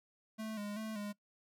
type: tone with vibrato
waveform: square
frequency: 212.3 Hz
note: G#3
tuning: 38 cents sharp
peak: -40 dBFS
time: 0.38-1.13 s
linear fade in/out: 20 ms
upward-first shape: square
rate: 2.6 Hz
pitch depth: 53 cents each way
effects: noise-tail reverb RT60 0.1 s tail -21 dB re dry